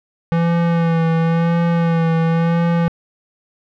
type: tone with vibrato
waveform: square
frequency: 166.8 Hz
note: E3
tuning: 21 cents sharp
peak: -14 dBFS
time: 0.32-2.88 s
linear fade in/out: 0 ms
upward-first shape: sine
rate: 0.95 Hz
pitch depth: 31 cents each way
effects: low-pass 2000 Hz 12 dB/octave